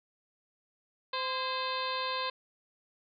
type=harmonic tone with a mistuned harmonic; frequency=517 Hz; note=C5; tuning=21 cents flat; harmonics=1 / 2 / 3 / 4 / 5 / 6 / 7 / 8 / 9; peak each=-39 / -34 / -42 / -46 / -41 / -46 / -41 / -40 / -48 dBFS; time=1.13-2.3 s; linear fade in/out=5 ms; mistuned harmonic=3; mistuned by=+71 cents; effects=none